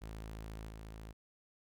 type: tone with level steps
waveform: sawtooth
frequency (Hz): 54.2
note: A1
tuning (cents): -25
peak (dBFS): -40 / -43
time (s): 0.01-1.13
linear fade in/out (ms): 20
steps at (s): 0.68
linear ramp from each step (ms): 10
effects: none